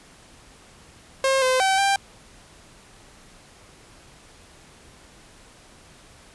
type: tone with pitch steps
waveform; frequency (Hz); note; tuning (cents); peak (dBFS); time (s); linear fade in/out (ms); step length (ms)
sawtooth; 535 / 515 / 769 / 790; C5 / C5 / G5 / G5; +38 / -28 / -33 / +13; -14; 1.24-1.96; 2; 180
effects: pink hiss -50 dBFS RMS until 6.34 s + resampled to 24000 Hz